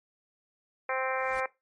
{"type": "harmonic tone", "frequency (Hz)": 261.6, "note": "C4", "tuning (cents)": 0, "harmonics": [2, 3, 4, 5, 6, 7, 8, 9], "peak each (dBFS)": [-33, -35, -36, -37, -38, -38, -39, -40], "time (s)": [0.89, 1.46], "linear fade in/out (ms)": 2}
{"type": "noise with exponential growth", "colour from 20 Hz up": "pink", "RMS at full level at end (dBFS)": -44, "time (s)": [1.03, 1.4], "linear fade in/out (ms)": 2, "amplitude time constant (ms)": 79}
{"effects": ["noise-tail reverb RT60 0.2 s tail -18 dB re dry", "MP3 48 kbps"]}